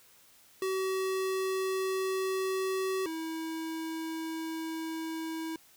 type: tone pair in turn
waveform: square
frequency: 379.6 / 322.9 Hz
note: F#4 / E4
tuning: +44 / -36 cents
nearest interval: minor third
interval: 280 cents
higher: first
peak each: -30 / -35 dBFS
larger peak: first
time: 0.62-3.06 / 3.06-5.56 s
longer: second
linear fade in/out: 2 ms
effects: white hiss -60 dBFS RMS until 5.76 s